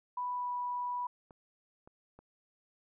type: tone with pitch glide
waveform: sine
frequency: 987.8 to 981.5 Hz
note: B5 to B5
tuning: 0 to -11 cents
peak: -33 dBFS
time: 0.17-1.07 s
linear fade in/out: 5 ms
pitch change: -11 cents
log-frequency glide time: 0.35-0.5 s
type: clicks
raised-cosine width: 1 ms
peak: -40 dBFS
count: 3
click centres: 1.308 / 1.875 / 2.19 s
effects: none